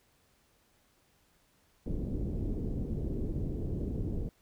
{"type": "low-pass noise", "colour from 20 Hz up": "pink", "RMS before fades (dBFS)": -34, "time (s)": [1.86, 4.29], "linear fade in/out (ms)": 2, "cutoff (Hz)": 400, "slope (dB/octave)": 24, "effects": ["pink hiss -69 dBFS RMS until 4.41 s"]}